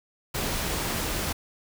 pink noise, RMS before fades -29 dBFS, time 0.34-1.33 s, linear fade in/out 10 ms, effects none

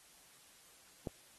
click, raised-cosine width 2 ms, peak -26 dBFS, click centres 1.072 s, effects white hiss -62 dBFS RMS until 1.38 s + AAC 32 kbps

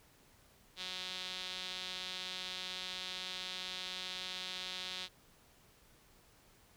sawtooth tone with band-pass filter, 184.2 Hz, F#3, 7 cents flat, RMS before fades -43 dBFS, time 0.76-5.09 s, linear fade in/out 50 ms, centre 3700 Hz, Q 3.2, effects pink hiss -65 dBFS RMS until 6.76 s

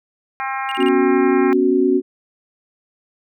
harmonic tone, 267.2 Hz, C4, 36 cents sharp, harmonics 3 / 4 / 5 / 6 / 7 / 8 / 9, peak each -25 / -27 / -29 / -31 / -32 / -33 / -34 dBFS, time 0.4-1.53 s, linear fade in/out 0 ms
triangle tone bursts, 2827 Hz, F7, 20 cents sharp, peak -24 dBFS, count 4, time 0.69-0.885 s, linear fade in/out 0 ms, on 24 ms, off 33 ms
sine chord, B suspended second, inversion none, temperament equal, 246.9 / 277.2 / 370 Hz, B3 / C#4 / F#4, 0 / 0 / 0 cents, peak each -20 / -17 / -15 dBFS, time 0.77-2.02 s, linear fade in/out 50 ms
effects none

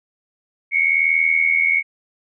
sine tone pair together, 2179 / 2260 Hz, C#7 / C#7, -30 / +33 cents, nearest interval minor second, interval 63 cents, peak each -16 / -18 dBFS, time 0.71-1.83 s, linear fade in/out 50 ms, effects none

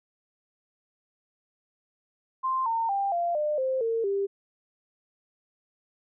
sine tone with pitch steps, 1046.5 / 911 / 793.1 / 690.4 / 601.1 / 523.2 / 455.5 / 396.5 Hz, C6 / A#5 / G5 / F5 / D5 / C5 / A#4 / G4, 0 / -40 / +20 / -20 / +40 / 0 / -40 / +20 cents, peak -24 dBFS, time 2.43-4.27 s, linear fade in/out 20 ms, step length 230 ms, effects none

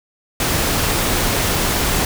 pink noise, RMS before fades -18 dBFS, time 0.4-2.05 s, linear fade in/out 2 ms, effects none

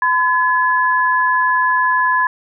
sine tone pair together, 1012 / 1702 Hz, B5 / G#6, +42 / +42 cents, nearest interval major sixth, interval 900 cents, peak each -14 / -16 dBFS, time 0.02-2.27 s, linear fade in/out 2 ms, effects none

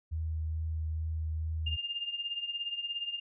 sine tone with vibrato, 79.4 Hz, D#2, 36 cents sharp, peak -31 dBFS, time 0.11-1.77 s, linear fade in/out 20 ms, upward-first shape triangle, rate 2.3 Hz, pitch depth 15 cents each way
sine tone with tremolo, 2811 Hz, F7, 11 cents sharp, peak -30 dBFS, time 1.66-3.2 s, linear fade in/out 10 ms, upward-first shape triangle, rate 17 Hz, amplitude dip 80%
effects none

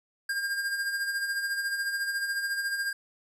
square tone with tremolo, 1608 Hz, G6, 44 cents sharp, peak -27 dBFS, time 0.29-2.93 s, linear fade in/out 5 ms, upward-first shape sine, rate 14 Hz, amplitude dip 50%, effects resampled to 32000 Hz

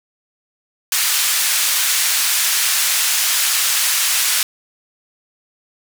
white band-pass noise, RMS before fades -17 dBFS, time 0.92-4.43 s, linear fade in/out 2 ms, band 1400 to 12000 Hz, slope 12 dB/octave, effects none

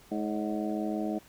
harmonic tone with a mistuned harmonic, 105.9 Hz, G#2, 34 cents sharp, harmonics 2 / 3 / 4 / 5 / 6 / 7, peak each -33 / -33 / -40 / -42 / -38 / -40 dBFS, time 0.11-1.19 s, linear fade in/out 10 ms, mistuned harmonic 5, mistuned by +85 cents, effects pink hiss -57 dBFS RMS until 1.28 s

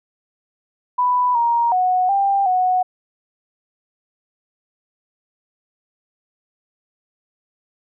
sine tone with pitch steps, 991 / 939 / 735 / 792 / 736 Hz, B5 / A#5 / F#5 / G5 / F#5, +6 / +12 / -12 / +18 / -9 cents, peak -14 dBFS, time 0.98-2.83 s, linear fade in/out 10 ms, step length 370 ms, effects none

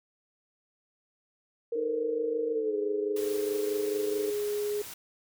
sine tone with pitch glide, 466.2 to 415.3 Hz, A#4 to G#4, 0 to 0 cents, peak -28 dBFS, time 1.72-4.82 s, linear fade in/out 5 ms, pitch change -200 cents, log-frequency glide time 2.5-2.76 s
sine chord, A diminished, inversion second, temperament equal with one note detuned, 311.1 / 440 / 512.8 Hz, Eb4 / A4 / C5, 0 / 0 / -35 cents, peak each -38 / -36 / -40 dBFS, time 1.75-4.31 s, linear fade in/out 10 ms
white noise, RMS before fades -43 dBFS, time 3.16-4.94 s, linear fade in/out 5 ms
effects none

